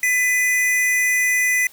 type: tone pair together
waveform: square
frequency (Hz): 2000 / 2471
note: B6 / D#7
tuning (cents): +21 / -13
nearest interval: major third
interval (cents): 366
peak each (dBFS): -17 / -26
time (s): 0.03-1.67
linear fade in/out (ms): 2
effects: white hiss -48 dBFS RMS until 1.72 s